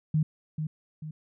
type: tone with echo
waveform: sine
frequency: 154.9 Hz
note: D#3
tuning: 7 cents flat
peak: -21 dBFS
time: 0.14-0.23 s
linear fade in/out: 5 ms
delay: 440 ms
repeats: 2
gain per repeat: -7 dB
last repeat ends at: 1.11 s
effects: none